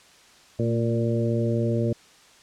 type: harmonic tone with a mistuned harmonic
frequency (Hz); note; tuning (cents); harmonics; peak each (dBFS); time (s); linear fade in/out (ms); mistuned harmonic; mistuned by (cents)
116.54; A#2; 0; 1 / 2 / 3 / 4 / 5; -24 / -27 / -29 / -30 / -31; 0.59-1.93; 5; 2; -31
effects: white hiss -53 dBFS RMS until 2.42 s + low-pass 7000 Hz 12 dB/octave